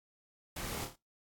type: noise with echo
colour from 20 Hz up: pink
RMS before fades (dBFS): -41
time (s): 0.56-0.85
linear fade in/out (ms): 5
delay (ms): 27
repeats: 4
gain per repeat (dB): -5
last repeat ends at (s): 0.958
effects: noise-tail reverb RT60 0.2 s tail -21 dB re dry + AAC 64 kbps